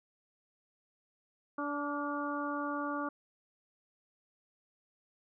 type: harmonic tone with a mistuned harmonic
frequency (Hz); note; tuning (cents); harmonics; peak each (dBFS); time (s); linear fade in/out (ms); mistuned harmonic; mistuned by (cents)
290; D4; -22; 1 / 2 / 3 / 4 / 5; -37 / -41 / -43 / -38 / -42; 1.58-3.09; 5; 5; -31
effects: none